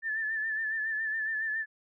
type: tone with vibrato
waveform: sine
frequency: 1760 Hz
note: A6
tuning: in tune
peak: -29 dBFS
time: 0.02-1.66 s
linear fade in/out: 50 ms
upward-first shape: sine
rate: 7.2 Hz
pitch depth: 46 cents each way
effects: none